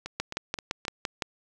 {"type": "two click trains", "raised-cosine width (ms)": 0.2, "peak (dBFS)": [-11, -18], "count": [7, 4], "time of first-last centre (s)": [[0.2, 1.222], [0.06, 0.852]], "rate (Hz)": [5.87, 3.79], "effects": []}